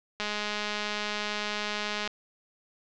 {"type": "click train", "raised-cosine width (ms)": 0.2, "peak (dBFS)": -14, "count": 393, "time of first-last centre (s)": [0.2, 2.076], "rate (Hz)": 209, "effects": ["low-pass 5000 Hz 12 dB/octave"]}